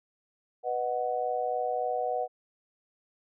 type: chord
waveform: sine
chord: B major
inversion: none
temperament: just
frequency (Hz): 493.9 / 617.4 / 740.8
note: B4 / D#5 / F#5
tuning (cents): 0 / -14 / +2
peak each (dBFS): -32 / -34 / -30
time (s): 0.63-2.28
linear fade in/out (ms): 50
effects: none